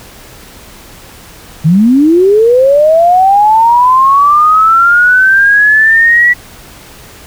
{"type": "linear sweep", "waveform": "sine", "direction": "up", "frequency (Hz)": [146.83, 1954], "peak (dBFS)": -3, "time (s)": [1.64, 6.34], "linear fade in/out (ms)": 20, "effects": ["pink hiss -34 dBFS RMS until 7.26 s"]}